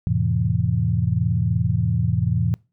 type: chord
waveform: sine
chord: F major seventh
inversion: none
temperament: equal with one note detuned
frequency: 87.31 / 110 / 130.81 / 167.6 Hz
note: F2 / A2 / C3 / E3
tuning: 0 / 0 / 0 / +29 cents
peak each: -25 / -21 / -24 / -24 dBFS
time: 0.07-2.54 s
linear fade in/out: 0 ms
effects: noise-tail reverb RT60 0.3 s tail -25 dB re dry